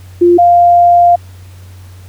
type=tone pair in turn; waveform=sine; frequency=349.2 / 698 Hz; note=F4 / F5; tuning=0 / -1 cents; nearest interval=octave; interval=1199 cents; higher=second; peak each=-3 dBFS; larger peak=neither; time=0.21-0.38 / 0.38-1.16 s; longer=second; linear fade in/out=10 ms; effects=added 92 Hz sine -31 dBFS peak until 2.08 s + pink hiss -44 dBFS RMS until 2.08 s